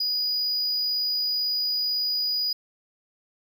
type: tone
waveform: triangle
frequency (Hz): 4921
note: D#8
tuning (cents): -20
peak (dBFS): -22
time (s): 0-2.53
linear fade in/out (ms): 5
effects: none